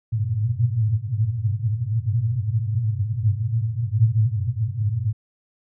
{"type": "band-pass noise", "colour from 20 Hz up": "white", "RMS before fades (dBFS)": -22, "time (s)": [0.12, 5.13], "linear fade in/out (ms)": 10, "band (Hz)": [100, 120], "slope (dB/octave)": 96, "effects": []}